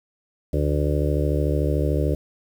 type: harmonic tone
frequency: 73.5 Hz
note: D2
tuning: 2 cents sharp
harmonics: 1 / 2 / 4 / 5 / 6 / 7 / 8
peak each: -22 / -25 / -28 / -29 / -30 / -30 / -31 dBFS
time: 0.53-2.15 s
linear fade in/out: 5 ms
effects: 8-bit